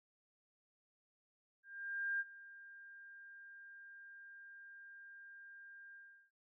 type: tone with ADSR envelope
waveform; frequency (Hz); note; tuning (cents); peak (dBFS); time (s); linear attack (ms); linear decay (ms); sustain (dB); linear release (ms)
sine; 1600; G6; +35; -34; 1.63-6.31; 570; 35; -19; 360
effects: none